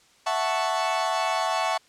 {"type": "chord", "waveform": "40% pulse", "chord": "F# minor seventh", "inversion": "third", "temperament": "equal", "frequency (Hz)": [659.3, 740, 880, 1108.7], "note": ["E5", "F#5", "A5", "C#6"], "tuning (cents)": [0, 0, 0, 0], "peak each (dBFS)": -28, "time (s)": [0.26, 1.78], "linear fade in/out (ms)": 10, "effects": ["white hiss -58 dBFS RMS until 1.88 s", "low-pass 7000 Hz 12 dB/octave"]}